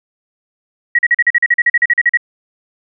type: tone bursts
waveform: sine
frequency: 1911 Hz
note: A#6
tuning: 43 cents sharp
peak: -7 dBFS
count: 16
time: 0.95-2.173 s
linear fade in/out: 5 ms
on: 38 ms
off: 41 ms
effects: none